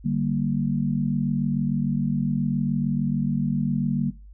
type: chord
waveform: sine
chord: G minor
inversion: second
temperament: equal with one note detuned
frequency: 146.83 / 193.86 / 233.1 Hz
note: D3 / G3 / Bb3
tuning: 0 / -19 / 0 cents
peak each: -25 / -27 / -25 dBFS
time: 0.04-4.11 s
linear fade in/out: 20 ms
effects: noise-tail reverb RT60 0.3 s tail -19 dB re dry + added 50 Hz sine -42 dBFS peak until 4.33 s